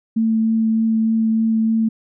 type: tone with vibrato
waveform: sine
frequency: 223 Hz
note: A3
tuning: 23 cents sharp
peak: -14 dBFS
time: 0.16-1.89 s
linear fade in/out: 10 ms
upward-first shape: triangle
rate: 3.3 Hz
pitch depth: 11 cents each way
effects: none